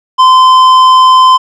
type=tone with tanh clipping; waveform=sine; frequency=1030 Hz; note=C6; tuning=28 cents flat; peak=-3 dBFS; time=0.18-1.38 s; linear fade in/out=20 ms; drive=10 dB; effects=none